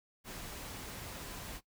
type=noise; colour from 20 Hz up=pink; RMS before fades=-45 dBFS; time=0.24-1.61 s; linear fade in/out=50 ms; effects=noise-tail reverb RT60 0.1 s tail -18 dB re dry